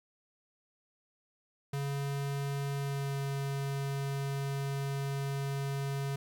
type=tone with pitch glide; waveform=square; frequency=140 to 138.63 Hz; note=C#3 to C#3; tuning=+18 to 0 cents; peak=-33 dBFS; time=1.73-6.16 s; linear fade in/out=5 ms; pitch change=-18 cents; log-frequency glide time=2.76-3.19 s; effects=12-bit

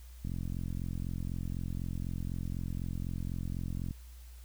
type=click train; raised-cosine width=5 ms; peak=-25 dBFS; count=162; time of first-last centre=0.25-3.909 s; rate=44 Hz; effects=added 60 Hz sine -47 dBFS peak until 4.44 s + white hiss -61 dBFS RMS until 4.44 s

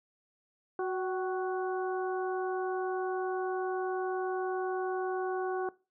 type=harmonic tone with a mistuned harmonic; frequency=370 Hz; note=F#4; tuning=in tune; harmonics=1 / 2 / 3 / 4; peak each=-31 / -37 / -41 / -43 dBFS; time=0.79-5.69 s; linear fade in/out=2 ms; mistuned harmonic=2; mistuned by=+41 cents; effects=noise-tail reverb RT60 0.3 s tail -21 dB re dry

